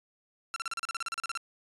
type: tone bursts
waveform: sawtooth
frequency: 1357 Hz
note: E6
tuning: 50 cents sharp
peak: -28 dBFS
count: 15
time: 0.54-1.374 s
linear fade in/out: 0 ms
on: 22 ms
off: 36 ms
effects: resampled to 24000 Hz